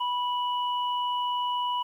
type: tone pair together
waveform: sine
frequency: 983.1 / 2946 Hz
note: B5 / F#7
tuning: -8 / -8 cents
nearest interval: octave + perfect fifth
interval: 1900 cents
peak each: -26 / -34 dBFS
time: 0-1.83 s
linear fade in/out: 10 ms
effects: 10-bit